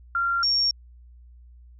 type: tone pair in turn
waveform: sine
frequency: 1382 / 5528 Hz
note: F6 / F8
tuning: -19 / -19 cents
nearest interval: 2 octaves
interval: 2400 cents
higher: second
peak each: -21 / -19 dBFS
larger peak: second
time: 0.15-0.43 / 0.43-0.71 s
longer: neither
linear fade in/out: 2 ms
effects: added 60 Hz sine -46 dBFS peak until 1.79 s